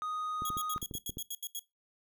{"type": "tone", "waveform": "triangle", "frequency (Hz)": 1244.5, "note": "D#6", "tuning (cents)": 0, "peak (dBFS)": -32, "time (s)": [0.02, 0.78], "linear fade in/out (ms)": 0}
{"type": "clicks", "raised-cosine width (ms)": 3, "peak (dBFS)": -29, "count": 9, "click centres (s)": [0.421, 0.503, 0.569, 0.762, 0.828, 0.912, 0.952, 1.095, 1.171]}
{"type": "tone bursts", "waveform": "10% pulse", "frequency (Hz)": 3322, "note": "G#7", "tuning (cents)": 0, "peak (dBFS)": -28, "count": 10, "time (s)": [0.45, 1.593], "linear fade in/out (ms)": 2, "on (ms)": 45, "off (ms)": 77}
{"effects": ["noise-tail reverb RT60 0.2 s tail -18 dB re dry"]}